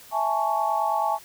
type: chord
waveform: sine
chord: A major seventh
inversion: second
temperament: equal with one note detuned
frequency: 659.3 / 830.6 / 880 / 1114.5 Hz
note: E5 / G#5 / A5 / C#6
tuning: 0 / 0 / 0 / +9 cents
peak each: -29 / -25 / -26 / -29 dBFS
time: 0.11-1.19 s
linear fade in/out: 50 ms
effects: white hiss -48 dBFS RMS until 1.24 s